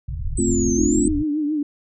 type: low-pass noise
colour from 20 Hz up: pink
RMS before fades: -26 dBFS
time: 0.08-1.24 s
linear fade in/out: 10 ms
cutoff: 130 Hz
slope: 48 dB/octave
type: exponential two-way sweep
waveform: sine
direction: down then up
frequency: 8220 to 6150 to 8220 Hz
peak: -25 dBFS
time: 0.37-1.08 s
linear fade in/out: 5 ms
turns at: 0.74 s
type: chord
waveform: sine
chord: F major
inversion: first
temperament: equal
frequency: 220 / 261.6 / 349.2 Hz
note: A3 / C4 / F4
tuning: 0 / 0 / 0 cents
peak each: -22 dBFS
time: 0.38-1.09 s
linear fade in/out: 10 ms
type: tone with vibrato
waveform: sine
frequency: 300.2 Hz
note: D4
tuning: 38 cents sharp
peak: -19 dBFS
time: 0.78-1.63 s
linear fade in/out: 5 ms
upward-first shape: triangle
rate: 7 Hz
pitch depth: 83 cents each way
effects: none